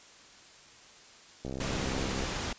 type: click train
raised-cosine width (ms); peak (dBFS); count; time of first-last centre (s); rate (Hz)
2; -24; 53; 1.45-2.238; 66
type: noise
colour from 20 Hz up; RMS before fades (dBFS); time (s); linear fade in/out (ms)
pink; -34; 1.6-2.53; 5
effects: white hiss -54 dBFS RMS until 2.58 s + resampled to 16000 Hz